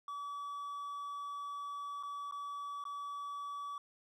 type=tone with dropouts; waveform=triangle; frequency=1145 Hz; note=D6; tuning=44 cents flat; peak=-38 dBFS; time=0.08-3.78 s; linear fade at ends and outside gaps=2 ms; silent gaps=2.028-2.033 / 2.312-2.322 / 2.84-2.852 s; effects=none